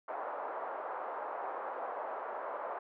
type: band-pass noise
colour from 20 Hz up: pink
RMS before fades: -40 dBFS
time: 0.08-2.79 s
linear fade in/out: 5 ms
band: 540 to 1200 Hz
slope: 24 dB/octave
effects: none